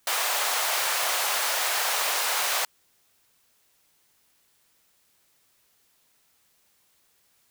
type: high-pass noise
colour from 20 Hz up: pink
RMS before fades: -26 dBFS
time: 0.07-2.65 s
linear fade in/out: 2 ms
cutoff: 650 Hz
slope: 24 dB/octave
effects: white hiss -66 dBFS RMS until 7.5 s